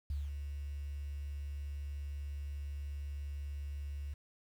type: tone with ADSR envelope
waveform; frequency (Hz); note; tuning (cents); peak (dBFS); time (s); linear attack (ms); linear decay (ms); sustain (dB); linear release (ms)
sine; 71.6; D2; -43; -33; 0.1-4.14; 3; 190; -5; 8
effects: 10-bit